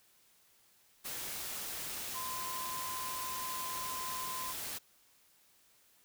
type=tone in noise; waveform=sine; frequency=1028 Hz; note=C6; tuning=31 cents flat; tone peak=-40 dBFS; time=2.14-4.53 s; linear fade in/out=20 ms; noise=white; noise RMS=-41 dBFS; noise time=1.04-4.79 s; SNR=-2 dB; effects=white hiss -67 dBFS RMS until 6.04 s